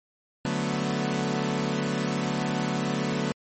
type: chord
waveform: sawtooth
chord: B minor seventh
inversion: first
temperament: equal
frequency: 146.83 / 185 / 220 / 246.9 Hz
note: D3 / F#3 / A3 / B3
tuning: 0 / 0 / 0 / 0 cents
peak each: -27 dBFS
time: 0.45-3.32 s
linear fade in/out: 0 ms
effects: MP3 32 kbps